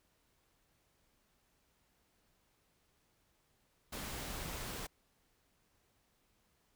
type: noise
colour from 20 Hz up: pink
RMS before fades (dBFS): -43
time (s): 3.92-4.87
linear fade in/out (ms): 10
effects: pink hiss -75 dBFS RMS until 6.75 s